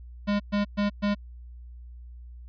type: tone bursts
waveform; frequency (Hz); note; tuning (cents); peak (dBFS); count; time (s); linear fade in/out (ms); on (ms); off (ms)
square; 204.4; G#3; -27; -23; 4; 0.27-1.15; 20; 130; 120
effects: added 60 Hz sine -41 dBFS peak until 2.48 s + resampled to 11025 Hz